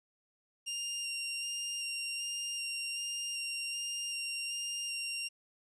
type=tone with vibrato; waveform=20% pulse; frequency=2786 Hz; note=F7; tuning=5 cents flat; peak=-30 dBFS; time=0.66-5.29 s; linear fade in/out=20 ms; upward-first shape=square; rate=1.3 Hz; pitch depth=10 cents each way; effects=resampled to 24000 Hz + 12-bit